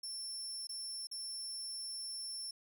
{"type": "tone with dropouts", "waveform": "30% pulse", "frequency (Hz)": 5390, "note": "E8", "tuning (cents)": 38, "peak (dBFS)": -37, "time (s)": [0.03, 2.51], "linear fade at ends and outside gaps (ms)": 5, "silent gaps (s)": [[0.671, 0.691], [1.071, 1.113]], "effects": ["12-bit"]}